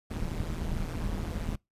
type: noise with amplitude modulation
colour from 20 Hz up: brown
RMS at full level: -29 dBFS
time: 0.1-1.56 s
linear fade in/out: 10 ms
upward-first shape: sine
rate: 162 Hz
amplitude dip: 85%
effects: noise-tail reverb RT60 0.2 s tail -25 dB re dry + resampled to 32000 Hz